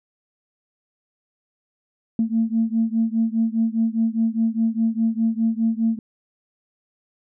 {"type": "beating tone pair", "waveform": "sine", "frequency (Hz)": [223.7, 228.6], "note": ["A3", "A#3"], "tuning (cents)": [29, -34], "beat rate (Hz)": 4.9, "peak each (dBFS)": [-20, -21], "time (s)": [2.19, 5.99], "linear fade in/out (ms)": 2, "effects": ["tanh soft clip ceiling -10 dBFS"]}